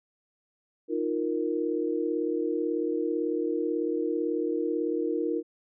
sine chord, Eb suspended second, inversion none, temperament equal, 311.1 / 349.2 / 466.2 Hz, Eb4 / F4 / Bb4, 0 / 0 / 0 cents, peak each -30 dBFS, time 0.88-5.43 s, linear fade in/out 50 ms, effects none

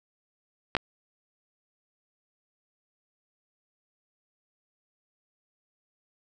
clicks, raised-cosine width 0.3 ms, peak -9 dBFS, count 2, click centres 0.751 / 0.767 s, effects none

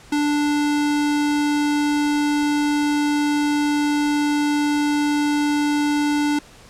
square tone, 293.7 Hz, D4, in tune, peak -18 dBFS, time 0.12-6.39 s, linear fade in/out 5 ms, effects pink hiss -46 dBFS RMS until 6.69 s + low-pass 9000 Hz 12 dB/octave

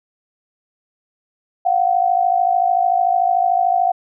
sine tone pair together, 703.5 / 757 Hz, F5 / F#5, +12 / +39 cents, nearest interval minor second, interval 127 cents, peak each -16 dBFS, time 1.65-3.92 s, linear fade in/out 10 ms, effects none

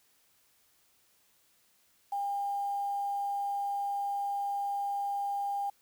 sine tone with quantisation, 804 Hz, G5, 44 cents sharp, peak -30 dBFS, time 2.12-5.7 s, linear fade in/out 5 ms, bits 9, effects white hiss -68 dBFS RMS until 5.81 s

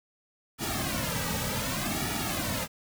pink noise with flanger, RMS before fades -31 dBFS, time 0.58-2.68 s, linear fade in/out 50 ms, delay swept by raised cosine 1.9 to 2.9 ms, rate 0.66 Hz, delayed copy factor -0.95, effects none

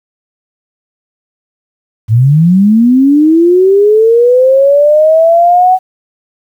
sine linear sweep, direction up, 103.83 to 753 Hz, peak -3 dBFS, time 2.08-5.79 s, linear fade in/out 50 ms, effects 7-bit

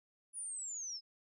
sine linear sweep, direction down, 9890 to 5040 Hz, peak -40 dBFS, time 0.33-1.01 s, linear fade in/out 50 ms, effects none

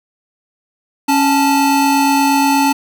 square tone pair together, 276.2 / 877 Hz, C#4 / A5, -6 / -6 cents, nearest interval octave + minor sixth, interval 2000 cents, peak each -14 dBFS, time 1.08-2.73 s, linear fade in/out 10 ms, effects none

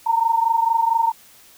sine tone pair together, 907.9 / 932.3 Hz, A#5 / A#5, -46 / 0 cents, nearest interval unison, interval 46 cents, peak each -17 / -20 dBFS, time 0.06-1.12 s, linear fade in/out 10 ms, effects white hiss -49 dBFS RMS until 1.57 s

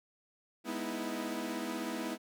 sawtooth chord, E major seventh, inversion first, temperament equal with one note detuned, 207.7 / 246.9 / 311.1 / 327.2 Hz, G#3 / B3 / D#4 / E4, 0 / 0 / 0 / -13 cents, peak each -39 / -36 / -39 / -36 dBFS, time 0.64-2.18 s, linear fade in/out 50 ms, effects none

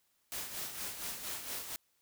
white noise with tremolo, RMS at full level -39 dBFS, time 0.32-1.76 s, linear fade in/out 0 ms, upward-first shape sine, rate 4.3 Hz, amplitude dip 55%, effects white hiss -75 dBFS RMS until 2.01 s

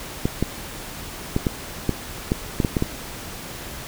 clicks, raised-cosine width 3 ms, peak -6 dBFS, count 10, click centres 0.255 / 0.426 / 1.364 / 1.468 / 1.893 / 2.319 / 2.602 / 2.648 / 2.768 / 2.824 s, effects pink hiss -35 dBFS RMS until 3.87 s

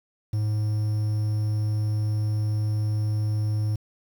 triangle tone with quantisation, 106.6 Hz, G#2, 46 cents sharp, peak -20 dBFS, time 0.33-3.76 s, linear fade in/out 5 ms, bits 8, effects none

